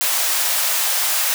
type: high-pass noise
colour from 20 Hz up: white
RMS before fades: -19 dBFS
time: 0.01-1.34 s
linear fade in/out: 0 ms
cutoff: 570 Hz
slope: 24 dB/octave
effects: none